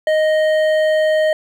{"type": "tone with hard clipping", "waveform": "triangle", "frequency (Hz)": 622.3, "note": "D#5", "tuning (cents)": 0, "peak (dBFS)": -14, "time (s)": [0.07, 1.33], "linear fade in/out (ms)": 2, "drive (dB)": 13, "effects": []}